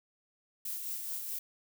violet noise with tremolo, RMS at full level -37 dBFS, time 0.65-1.39 s, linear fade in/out 5 ms, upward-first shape sine, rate 4.7 Hz, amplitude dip 35%, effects none

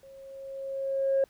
sine tone with level ramp, 542 Hz, C#5, 39 cents flat, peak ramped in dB -48 to -19 dBFS, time 0.03-1.24 s, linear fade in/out 2 ms, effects tanh soft clip ceiling -18 dBFS + pink hiss -64 dBFS RMS until 1.29 s

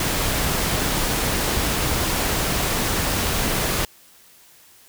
pink noise, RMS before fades -22 dBFS, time 0-3.85 s, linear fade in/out 2 ms, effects white hiss -51 dBFS RMS until 4.88 s

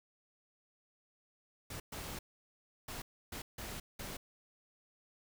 pink noise bursts at uneven times, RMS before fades -44 dBFS, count 6, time 1.7-1.8 / 1.92-2.19 / 2.88-3.02 / 3.32-3.42 / 3.58-3.8 / 3.99-4.17 s, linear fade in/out 5 ms, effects none

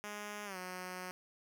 5% pulse tone with pitch glide, 207.7 to 182.91 Hz, G#3 to F#3, 0 to -20 cents, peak -31 dBFS, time 0.04-1.11 s, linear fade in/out 0 ms, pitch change -220 cents, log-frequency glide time 0.45-0.57 s, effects none

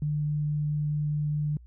sine tone, 149.2 Hz, D3, 28 cents sharp, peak -25 dBFS, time 0.02-1.57 s, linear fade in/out 2 ms, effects added 60 Hz sine -47 dBFS peak until 1.66 s

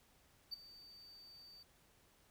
triangle tone with ADSR envelope, 4608 Hz, D8, 34 cents flat, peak -37 dBFS, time 0.51-1.63 s, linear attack 24 ms, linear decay 11 ms, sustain -18 dB, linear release 5 ms, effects tanh soft clip ceiling -33 dBFS + pink hiss -70 dBFS RMS until 2.3 s

